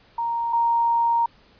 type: tone pair in turn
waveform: sine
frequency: 932.3 / 932.3 Hz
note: A#5 / A#5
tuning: 0 / 0 cents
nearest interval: unison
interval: 0 cents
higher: neither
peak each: -22 / -17 dBFS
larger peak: second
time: 0.18-0.53 / 0.53-1.26 s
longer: second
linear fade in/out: 5 ms
effects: pink hiss -55 dBFS RMS until 1.59 s + resampled to 11025 Hz